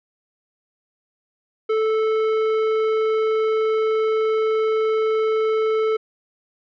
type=tone with tanh clipping; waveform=sine; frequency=438.3 Hz; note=A4; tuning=7 cents flat; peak=-19 dBFS; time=1.69-5.97 s; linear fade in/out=10 ms; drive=12 dB; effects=none